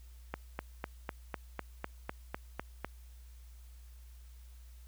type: click train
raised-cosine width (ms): 0.5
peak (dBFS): -21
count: 11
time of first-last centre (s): 0.34-2.846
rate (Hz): 3.99
effects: added 60 Hz sine -50 dBFS peak until 4.87 s + white hiss -66 dBFS RMS until 4.87 s